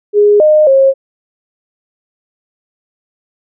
sine tone with pitch steps, 413.7 / 612 / 539 Hz, G#4 / D#5 / C#5, -7 / -29 / -49 cents, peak -4 dBFS, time 0.13-0.94 s, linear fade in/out 50 ms, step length 270 ms, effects none

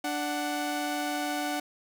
sawtooth tone pair together, 294 / 741.5 Hz, D4 / F#5, +2 / +4 cents, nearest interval octave + major third, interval 1602 cents, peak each -28 dBFS, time 0.04-1.6 s, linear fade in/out 5 ms, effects none

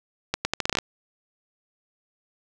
accelerating click train, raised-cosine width 0.2 ms, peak -6 dBFS, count 10, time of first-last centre 0.34-0.787 s, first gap 110 ms, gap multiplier 0.78, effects none

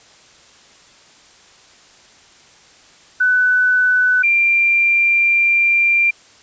sine tone pair in turn, 1497 / 2376 Hz, F#6 / D7, +20 / +20 cents, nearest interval minor sixth, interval 800 cents, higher second, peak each -11 dBFS, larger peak neither, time 3.2-4.23 / 4.23-6.11 s, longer second, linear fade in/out 10 ms, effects white hiss -47 dBFS RMS until 6.42 s + resampled to 16000 Hz

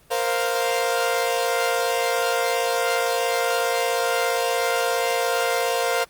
sawtooth chord, Bb suspended second, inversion none, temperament equal, 466.2 / 523.3 / 698.5 Hz, Bb4 / C5 / F5, 0 / 0 / 0 cents, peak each -21 dBFS, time 0.1-6.05 s, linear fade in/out 20 ms, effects pink hiss -55 dBFS RMS until 6.09 s + Opus 24 kbps

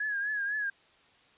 sine tone with vibrato, 1661.2 Hz, G#6, in tune, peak -29 dBFS, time 0-0.7 s, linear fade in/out 5 ms, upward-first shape triangle, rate 4 Hz, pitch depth 79 cents each way, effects white hiss -62 dBFS RMS until 1.37 s + resampled to 8000 Hz

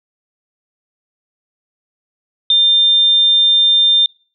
sine tone, 3600 Hz, A7, 39 cents sharp, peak -8 dBFS, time 2.5-4.06 s, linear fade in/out 2 ms, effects noise-tail reverb RT60 0.4 s tail -26 dB re dry

